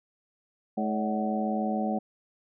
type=harmonic tone with a mistuned harmonic; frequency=107.1 Hz; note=A2; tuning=46 cents flat; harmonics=2 / 3 / 4 / 5 / 6 / 7; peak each=-28 / -37 / -39 / -35 / -39 / -32 dBFS; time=0.77-1.99 s; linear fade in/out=10 ms; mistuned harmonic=5; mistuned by=+89 cents; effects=none